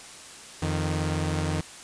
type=tone pair together; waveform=sawtooth; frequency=86.65 / 154.4 Hz; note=F2 / D#3; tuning=-13 / -13 cents; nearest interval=minor seventh; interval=1000 cents; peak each=-24 dBFS; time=0.62-1.61 s; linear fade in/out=5 ms; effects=white hiss -44 dBFS RMS until 1.83 s + resampled to 22050 Hz